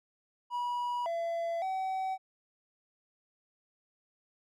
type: tone with pitch steps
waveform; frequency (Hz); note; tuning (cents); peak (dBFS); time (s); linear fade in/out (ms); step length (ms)
triangle; 971 / 674 / 760; B5 / E5 / F#5; -30 / +38 / +46; -29; 0.5-2.18; 50; 560
effects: none